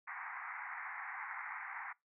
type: band-pass noise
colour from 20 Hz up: white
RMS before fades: -45 dBFS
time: 0.07-1.93 s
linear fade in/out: 10 ms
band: 770 to 2200 Hz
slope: 96 dB/octave
effects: noise-tail reverb RT60 0.2 s tail -24 dB re dry